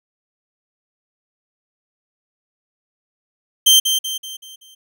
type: tone with echo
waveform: sawtooth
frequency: 3136 Hz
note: G7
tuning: in tune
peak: -5 dBFS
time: 3.66-3.8 s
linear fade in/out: 10 ms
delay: 190 ms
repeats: 5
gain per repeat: -7 dB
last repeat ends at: 4.75 s
effects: none